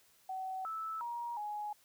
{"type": "tone with pitch steps", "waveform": "sine", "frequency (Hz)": [756, 1312, 947, 836], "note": ["F#5", "E6", "A#5", "G#5"], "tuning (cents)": [37, -9, 27, 11], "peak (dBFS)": -37, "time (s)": [0.29, 1.73], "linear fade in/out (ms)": 5, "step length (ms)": 360, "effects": ["white hiss -67 dBFS RMS until 1.84 s"]}